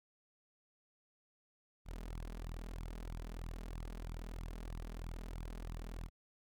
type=tone with flanger; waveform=sawtooth; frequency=41.2 Hz; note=E1; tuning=in tune; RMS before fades=-45 dBFS; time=1.85-6.1 s; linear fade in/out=50 ms; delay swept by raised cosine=0.81 to 4.91 ms; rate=3.1 Hz; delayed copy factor=+0.7; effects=none